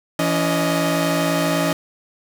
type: tone cluster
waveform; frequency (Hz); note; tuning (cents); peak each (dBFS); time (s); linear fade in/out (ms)
sawtooth; 167.3 / 282.8 / 621; E3 / C#4 / D#5; +26 / +35 / -3; -18; 0.19-1.73; 2
effects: none